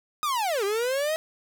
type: linear two-way sweep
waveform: 45% pulse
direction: down then up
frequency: 1258 to 386.4 to 645 Hz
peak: -24 dBFS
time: 0.23-1.16 s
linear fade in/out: 0 ms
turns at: 0.64 s
effects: 10-bit